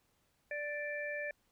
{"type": "harmonic tone", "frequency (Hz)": 587.3, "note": "D5", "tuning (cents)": 0, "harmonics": [1, 3, 4], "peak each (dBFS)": [-40, -40, -44], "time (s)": [0.51, 1.31], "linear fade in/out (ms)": 2, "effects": ["pink hiss -75 dBFS RMS until 1.51 s"]}